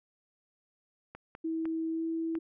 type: clicks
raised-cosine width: 0.5 ms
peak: -29 dBFS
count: 4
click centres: 1.15 / 1.351 / 1.655 / 2.353 s
type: tone with pitch glide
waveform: sine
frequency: 324 to 327 Hz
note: E4 to E4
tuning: -30 to -14 cents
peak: -30 dBFS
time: 1.44-2.39 s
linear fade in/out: 10 ms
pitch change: +16 cents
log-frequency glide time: 1.9-2.04 s
effects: none